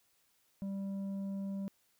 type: tone with tanh clipping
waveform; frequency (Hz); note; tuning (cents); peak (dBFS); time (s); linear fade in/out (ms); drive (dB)
sine; 196; G3; 0; -37; 0.62-1.68; 0; 6
effects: white hiss -73 dBFS RMS until 1.99 s